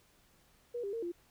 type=tone with pitch steps; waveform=sine; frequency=480.3 / 399.6 / 458.2 / 346.2 Hz; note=B4 / G4 / A#4 / F4; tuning=-48 / +33 / -30 / -15 cents; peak=-35 dBFS; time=0.74-1.12 s; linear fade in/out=10 ms; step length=95 ms; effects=pink hiss -67 dBFS RMS until 1.3 s